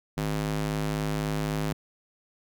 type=tone with high-pass filter; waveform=square; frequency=51.91 Hz; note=G#1; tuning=in tune; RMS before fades=-29 dBFS; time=0.17-1.73 s; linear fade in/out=5 ms; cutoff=130 Hz; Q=1.1; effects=none